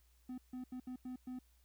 triangle tone bursts at uneven times, 253 Hz, B3, 42 cents sharp, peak -40 dBFS, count 6, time 0.29-0.38 / 0.53-0.64 / 0.72-0.8 / 0.87-0.96 / 1.05-1.16 / 1.27-1.39 s, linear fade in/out 5 ms, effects added 60 Hz sine -67 dBFS peak until 1.64 s + white hiss -75 dBFS RMS until 1.64 s

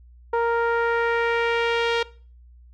sawtooth tone with low-pass filter sweep, 466.2 Hz, A#4, in tune, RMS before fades -22 dBFS, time 0.33-2.03 s, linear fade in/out 5 ms, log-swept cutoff 1100 to 3600 Hz, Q 1.7, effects noise-tail reverb RT60 0.4 s tail -20 dB re dry + added 60 Hz sine -46 dBFS peak until 2.73 s

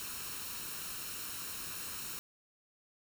white noise with comb filter, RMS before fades -42 dBFS, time 0-2.19 s, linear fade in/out 0 ms, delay 0.73 ms, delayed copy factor +0.55, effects none

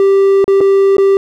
triangle tone with dropouts, 392 Hz, G4, in tune, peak -4 dBFS, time 0-1.17 s, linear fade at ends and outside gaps 1 ms, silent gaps 0.443-0.479 / 0.606-0.611 / 0.968-0.982 s, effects none

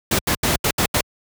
pink noise bursts at uneven times, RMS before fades -18 dBFS, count 6, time 0.11-0.19 / 0.27-0.35 / 0.43-0.56 / 0.64-0.71 / 0.78-0.86 / 0.94-1.01 s, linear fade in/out 5 ms, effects high-pass 60 Hz 12 dB/octave

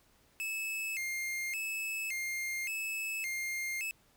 45% pulse tone with vibrato, 2349 Hz, D7, in tune, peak -34 dBFS, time 0.4-3.91 s, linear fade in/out 0 ms, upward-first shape square, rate 0.88 Hz, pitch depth 180 cents each way, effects pink hiss -67 dBFS RMS until 4.16 s

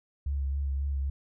sine tone with vibrato, 69.3 Hz, C#2, in tune, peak -27 dBFS, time 0.26-1.1 s, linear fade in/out 5 ms, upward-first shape sine, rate 3.7 Hz, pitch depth 31 cents each way, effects none

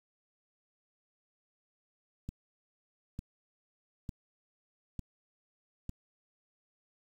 click train, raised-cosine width 5 ms, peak -26 dBFS, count 5, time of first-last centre 2.29-5.894 s, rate 1.11 Hz, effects 9-bit

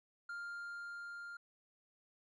triangle tone with level ramp, 1400 Hz, F6, 4 cents sharp, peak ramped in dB -40 to -44 dBFS, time 0.29-1.37 s, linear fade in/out 5 ms, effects resampled to 22050 Hz

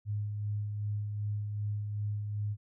sine tone with tremolo, 104.1 Hz, G#2, 5 cents sharp, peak -30 dBFS, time 0.05-2.57 s, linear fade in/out 50 ms, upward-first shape sine, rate 2.6 Hz, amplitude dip 35%, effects none

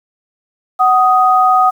sine tone pair together, 747.3 / 1247 Hz, F#5 / D#6, +17 / +3 cents, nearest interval major sixth, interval 886 cents, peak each -10 dBFS, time 0.79-1.71 s, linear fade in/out 20 ms, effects 7-bit

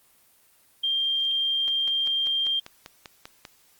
sine tone, 3186 Hz, G7, 27 cents sharp, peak -22 dBFS, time 0.83-2.6 s, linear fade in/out 10 ms
click train, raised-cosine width 0.2 ms, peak -22 dBFS, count 10, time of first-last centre 1.68-3.452 s, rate 5.08 Hz
effects white hiss -60 dBFS RMS until 3.79 s + Opus 24 kbps

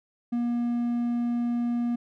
triangle tone, 238.6 Hz, A#3, 41 cents sharp, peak -22 dBFS, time 0.32-1.96 s, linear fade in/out 10 ms, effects none

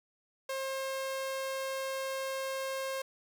sawtooth tone, 534 Hz, C5, 35 cents sharp, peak -30 dBFS, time 0.49-3.02 s, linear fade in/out 5 ms, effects none

